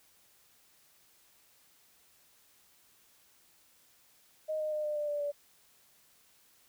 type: tone with pitch steps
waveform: sine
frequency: 622.3 / 614.8 / 607.4 / 600.1 / 592.8 / 585.7 / 578.6 Hz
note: D#5 / D#5 / D#5 / D5 / D5 / D5 / D5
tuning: 0 / -21 / -42 / +37 / +16 / -5 / -26 cents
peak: -31 dBFS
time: 4.48-5.32 s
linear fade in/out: 20 ms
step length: 120 ms
effects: white hiss -65 dBFS RMS until 6.68 s